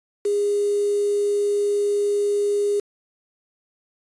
sine tone with quantisation, 408.8 Hz, G#4, 27 cents flat, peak -18 dBFS, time 0.25-2.8 s, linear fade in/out 5 ms, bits 6, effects resampled to 22050 Hz

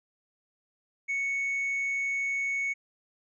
sine tone with hard clipping, 2217 Hz, C#7, in tune, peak -28 dBFS, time 1.08-2.74 s, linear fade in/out 20 ms, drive 2 dB, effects resampled to 22050 Hz

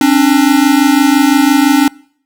square tone pair together, 269.6 / 295.5 Hz, C#4 / D4, -48 / +11 cents, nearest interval major second, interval 159 cents, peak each -10 dBFS, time 0.01-1.88 s, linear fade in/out 2 ms, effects noise-tail reverb RT60 0.6 s tail -25 dB re dry

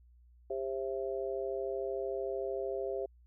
harmonic tone, 133.3 Hz, C3, 33 cents sharp, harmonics 3 / 4 / 5, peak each -36 / -38 / -40 dBFS, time 0.5-3.06 s, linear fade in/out 5 ms, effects added 60 Hz sine -58 dBFS peak until 3.26 s

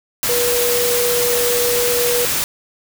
sine tone in noise, 483.9 Hz, B4, 35 cents flat, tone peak -17 dBFS, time 0.29-2.25 s, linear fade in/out 0 ms, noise white, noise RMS -19 dBFS, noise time 0.23-2.44 s, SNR -1 dB, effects none

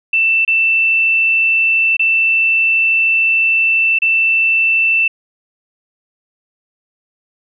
sine tone with dropouts, 2667 Hz, E7, 20 cents sharp, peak -10 dBFS, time 0.13-5.08 s, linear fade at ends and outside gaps 5 ms, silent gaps 0.45-0.477 / 1.968-1.994 / 3.988-4.019 s, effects none

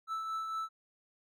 triangle tone with tremolo, 1316 Hz, E6, 3 cents flat, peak -31 dBFS, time 0.07-0.69 s, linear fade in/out 50 ms, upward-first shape triangle, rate 4.4 Hz, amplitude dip 40%, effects none

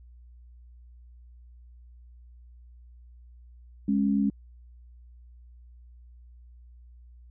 sine tone pair together, 205.7 / 274.6 Hz, G#3 / C#4, -16 / -16 cents, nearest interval perfect fourth, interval 500 cents, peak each -23 / -26 dBFS, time 3.88-4.3 s, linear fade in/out 5 ms, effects added 60 Hz sine -48 dBFS peak until 7.3 s

